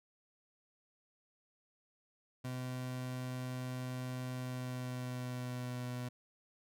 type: tone with pitch glide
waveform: 30% pulse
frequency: 127.1 to 124.05 Hz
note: C3 to B2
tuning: -50 to +8 cents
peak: -36 dBFS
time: 2.44-6.09 s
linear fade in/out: 10 ms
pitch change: -42 cents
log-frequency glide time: 4.31-5.87 s
effects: none